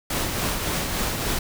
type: noise with tremolo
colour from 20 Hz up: pink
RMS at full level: -24 dBFS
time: 0.1-1.39 s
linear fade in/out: 5 ms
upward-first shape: triangle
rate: 3.5 Hz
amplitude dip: 40%
effects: none